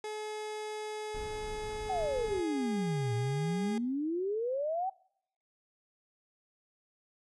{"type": "tone with pitch glide", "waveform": "30% pulse", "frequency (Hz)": [426.8, 409.9], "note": ["G#4", "G#4"], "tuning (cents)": [47, -23], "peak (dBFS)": -34, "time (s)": [0.04, 3.78], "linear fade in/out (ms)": 2, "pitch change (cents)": -70, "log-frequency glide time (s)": [2.22, 2.67]}
{"type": "noise", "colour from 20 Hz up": "brown", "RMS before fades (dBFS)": -44, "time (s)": [1.14, 2.41], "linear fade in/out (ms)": 10}
{"type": "exponential two-way sweep", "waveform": "sine", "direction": "down then up", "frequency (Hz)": [784, 113.4, 784], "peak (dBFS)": -30, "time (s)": [1.89, 4.9], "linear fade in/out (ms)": 10, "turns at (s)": 3.14}
{"effects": ["noise-tail reverb RT60 0.7 s tail -25 dB re dry", "resampled to 24000 Hz"]}